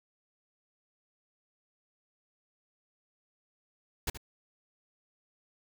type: noise with echo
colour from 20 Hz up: pink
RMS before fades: -31 dBFS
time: 4.07-4.1 s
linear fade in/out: 5 ms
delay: 75 ms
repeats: 1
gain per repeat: -12 dB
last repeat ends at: 4.175 s
effects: none